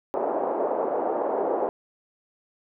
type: band-pass noise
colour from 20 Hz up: pink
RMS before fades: -26 dBFS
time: 0.14-1.69 s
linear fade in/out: 0 ms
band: 380 to 810 Hz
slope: 24 dB/octave
effects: none